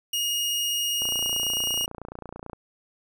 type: tone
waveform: sawtooth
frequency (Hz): 2865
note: F7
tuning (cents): +44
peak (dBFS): -21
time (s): 0.13-1.86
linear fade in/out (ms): 5
type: click train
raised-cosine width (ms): 1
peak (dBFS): -23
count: 45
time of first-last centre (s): 1.02-2.532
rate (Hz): 29.1
effects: none